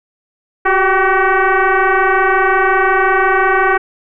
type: tone with frequency modulation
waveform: sine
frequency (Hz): 368.2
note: F#4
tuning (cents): -8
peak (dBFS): -9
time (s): 0.65-3.78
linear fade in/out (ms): 10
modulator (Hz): 381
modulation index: 4.2
effects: none